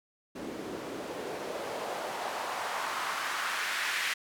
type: noise with band-pass filter sweep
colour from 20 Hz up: white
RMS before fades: -35 dBFS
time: 0.35-4.14 s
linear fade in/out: 10 ms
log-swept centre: 270 to 2000 Hz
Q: 1.7
effects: none